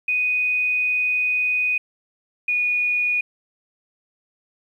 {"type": "tone pair in turn", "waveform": "sine", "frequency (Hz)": [2489, 2458], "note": ["D#7", "D#7"], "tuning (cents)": [0, -22], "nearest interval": "unison", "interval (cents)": 22, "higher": "first", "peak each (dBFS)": -18, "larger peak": "neither", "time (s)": [[0.08, 1.78], [2.48, 3.21]], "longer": "first", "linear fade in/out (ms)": 5, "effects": ["9-bit"]}